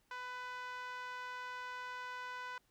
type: tone with band-pass filter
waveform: 5% pulse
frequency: 499 Hz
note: B4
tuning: 18 cents sharp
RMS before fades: -45 dBFS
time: 0.11-2.58 s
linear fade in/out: 2 ms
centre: 1200 Hz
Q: 3.8
effects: pink hiss -75 dBFS RMS until 2.7 s